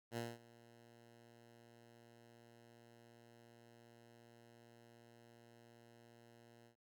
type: tone with ADSR envelope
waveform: 10% pulse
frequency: 117.3 Hz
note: A#2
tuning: 11 cents sharp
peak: -32 dBFS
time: 0.11-6.76 s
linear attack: 60 ms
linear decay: 210 ms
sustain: -22 dB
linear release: 100 ms
effects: none